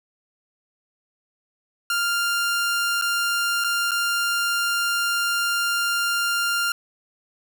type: tone with dropouts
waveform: sawtooth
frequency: 1396.9 Hz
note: F6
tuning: in tune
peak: -17 dBFS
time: 1.9-6.72 s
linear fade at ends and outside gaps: 2 ms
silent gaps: 3.014-3.021 / 3.64-3.644 / 3.91-3.916 s
effects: none